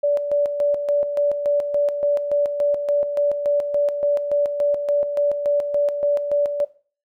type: tone with tremolo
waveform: sine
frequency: 579 Hz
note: D5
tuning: 25 cents flat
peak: -15 dBFS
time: 0.03-6.65 s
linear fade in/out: 10 ms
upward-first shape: square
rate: 3.5 Hz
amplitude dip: 55%
effects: noise-tail reverb RT60 0.4 s tail -18 dB re dry